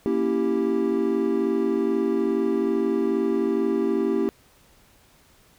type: chord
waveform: triangle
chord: A# diminished seventh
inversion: none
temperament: equal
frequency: 233.1 / 277.2 / 329.6 / 392 Hz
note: A#3 / C#4 / E4 / G4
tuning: 0 / 0 / 0 / 0 cents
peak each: -25 / -26 / -24 / -22 dBFS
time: 0.06-4.29 s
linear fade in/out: 0 ms
effects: pink hiss -57 dBFS RMS until 5.58 s